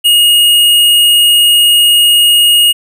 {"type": "tone", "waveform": "square", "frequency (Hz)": 2868, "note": "F7", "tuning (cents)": 45, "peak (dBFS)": -5, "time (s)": [0.04, 2.73], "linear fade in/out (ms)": 20, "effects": []}